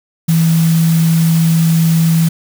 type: tone in noise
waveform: sine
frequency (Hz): 163.8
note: E3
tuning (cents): -11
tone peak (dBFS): -8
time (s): 0.28-2.29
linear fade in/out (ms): 10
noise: white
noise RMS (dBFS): -25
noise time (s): 0.28-2.29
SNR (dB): +14
effects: none